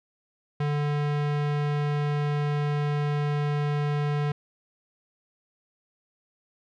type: tone with low-pass filter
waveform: square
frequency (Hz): 146.7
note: D3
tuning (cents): -2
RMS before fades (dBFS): -26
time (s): 0.6-4.32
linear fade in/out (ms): 5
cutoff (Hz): 2900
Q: 0.74
effects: none